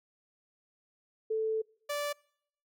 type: tone pair in turn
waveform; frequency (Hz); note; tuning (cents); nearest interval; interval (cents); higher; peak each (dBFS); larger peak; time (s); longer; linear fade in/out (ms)
sine / sawtooth; 440 / 582.8; A4 / D5; 0 / -13; perfect fourth; 487; second; -28; neither; 1.3-1.62 / 1.89-2.13; first; 10
effects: noise-tail reverb RT60 0.7 s tail -26 dB re dry